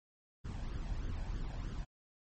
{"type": "noise with flanger", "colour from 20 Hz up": "brown", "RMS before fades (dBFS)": -39, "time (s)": [0.44, 1.85], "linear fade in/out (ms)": 20, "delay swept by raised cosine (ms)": [0.61, 1.24], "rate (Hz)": 3.2, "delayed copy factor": 0.55, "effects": ["MP3 32 kbps"]}